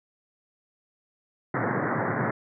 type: band-pass noise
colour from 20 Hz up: pink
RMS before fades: -27 dBFS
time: 1.54-2.31 s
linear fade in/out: 5 ms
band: 110 to 2000 Hz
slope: 96 dB/octave
effects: none